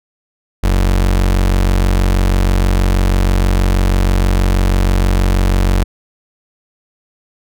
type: tone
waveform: 35% pulse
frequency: 46.25 Hz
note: F#1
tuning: in tune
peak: -8 dBFS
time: 0.63-5.84 s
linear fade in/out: 10 ms
effects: none